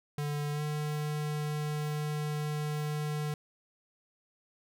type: tone with pitch glide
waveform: square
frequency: 146.83 to 150.18 Hz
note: D3 to D3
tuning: 0 to +39 cents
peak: -32 dBFS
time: 0.18-3.34 s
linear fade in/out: 2 ms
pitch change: +39 cents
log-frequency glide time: 0.52-0.62 s
effects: none